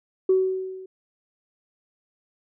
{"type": "tone with level ramp", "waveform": "sine", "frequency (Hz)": 376.4, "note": "F#4", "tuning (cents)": 30, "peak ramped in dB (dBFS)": [-13, -38], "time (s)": [0.29, 0.86], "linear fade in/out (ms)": 5, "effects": ["tanh soft clip ceiling -10 dBFS"]}